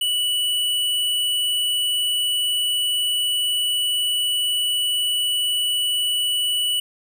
sine tone with hard clipping, 2954 Hz, F#7, 3 cents flat, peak -20 dBFS, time 0.01-6.8 s, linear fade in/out 5 ms, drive 17 dB, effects none

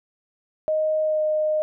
sine tone with pitch glide, 622.3 to 615.9 Hz, D#5 to D#5, 0 to -18 cents, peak -19 dBFS, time 0.68-1.62 s, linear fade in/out 0 ms, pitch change -18 cents, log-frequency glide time 1.02-1.22 s, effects none

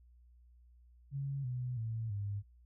sine tone with pitch steps, 138.59 / 124.9 / 112.57 / 101.45 Hz, C#3 / B2 / A2 / G#2, 0 / +20 / +40 / -40 cents, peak -35 dBFS, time 1.11-2.43 s, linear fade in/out 50 ms, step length 330 ms, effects added 60 Hz sine -59 dBFS peak until 2.65 s

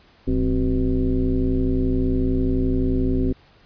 sine tone with frequency modulation, 146.83 Hz, D3, in tune, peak -17 dBFS, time 0.27-3.33 s, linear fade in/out 10 ms, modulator 115 Hz, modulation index 1.9, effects pink hiss -54 dBFS RMS until 3.65 s + resampled to 11025 Hz

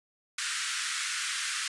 pink band-pass noise, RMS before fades -33 dBFS, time 0.38-1.68 s, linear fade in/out 5 ms, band 1300 to 10000 Hz, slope 48 dB/octave, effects resampled to 24000 Hz

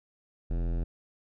sine tone with hard clipping, 42.4 Hz, E1, 50 cents sharp, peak -29 dBFS, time 0.5-0.84 s, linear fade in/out 10 ms, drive 18 dB, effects none

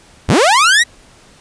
sawtooth linear sweep, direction up, 32 to 1975 Hz, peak -4 dBFS, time 0.28-0.84 s, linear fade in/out 20 ms, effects pink hiss -45 dBFS RMS until 1.4 s + resampled to 22050 Hz

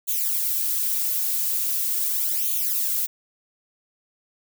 violet noise with flanger, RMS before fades -24 dBFS, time 0.07-3.07 s, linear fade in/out 20 ms, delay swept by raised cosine 0.29 to 4.89 ms, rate 0.41 Hz, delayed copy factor +1, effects none

